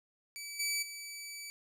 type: tone with level steps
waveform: 15% pulse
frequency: 2300 Hz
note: D7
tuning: 37 cents flat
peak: -35 / -25 / -36 dBFS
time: 0.36-1.5 s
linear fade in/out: 0 ms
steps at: 0.59 / 0.82 s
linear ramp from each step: 10 ms
effects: none